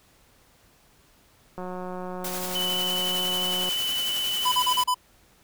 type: click train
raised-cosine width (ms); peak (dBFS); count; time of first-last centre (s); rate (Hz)
1; -22; 385; 1.58-3.69; 182
type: noise with tremolo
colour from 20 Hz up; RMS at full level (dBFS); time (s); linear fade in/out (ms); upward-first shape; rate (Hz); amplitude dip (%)
white; -32; 2.24-4.84; 5; sine; 11; 35
type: tone with vibrato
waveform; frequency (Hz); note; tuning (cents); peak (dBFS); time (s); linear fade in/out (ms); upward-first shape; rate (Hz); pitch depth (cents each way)
sine; 3000; F#7; +23; -25; 2.55-4.81; 5; sine; 14; 19
type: tone bursts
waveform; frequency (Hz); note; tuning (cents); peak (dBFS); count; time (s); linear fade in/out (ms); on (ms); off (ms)
square; 1000; B5; +21; -21; 5; 4.45-4.945; 10; 71; 35
effects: pink hiss -59 dBFS RMS until 5.43 s